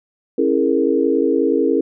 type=chord; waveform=sine; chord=A# half-diminished seventh; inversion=first; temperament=equal with one note detuned; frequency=272.7 / 329.6 / 415.3 / 466.2 Hz; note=C#4 / E4 / G#4 / A#4; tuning=-28 / 0 / 0 / 0 cents; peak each=-19 dBFS; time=0.38-1.81 s; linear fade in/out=5 ms; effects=none